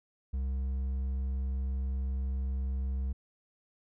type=tone with hard clipping; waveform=triangle; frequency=66.1 Hz; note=C2; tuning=18 cents sharp; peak=-31 dBFS; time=0.33-3.13 s; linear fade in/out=10 ms; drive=7 dB; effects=none